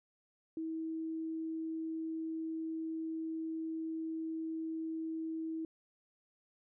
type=tone; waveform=sine; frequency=322.1 Hz; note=E4; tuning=40 cents flat; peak=-36 dBFS; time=0.57-5.65 s; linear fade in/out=2 ms; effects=none